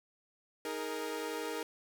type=chord; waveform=sawtooth; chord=D# suspended fourth; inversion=none; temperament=equal with one note detuned; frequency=313.8 / 415.3 / 466.2 Hz; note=D#4 / G#4 / A#4; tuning=+15 / 0 / 0 cents; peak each=-38 / -38 / -35 dBFS; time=0.65-1.63 s; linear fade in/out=2 ms; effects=none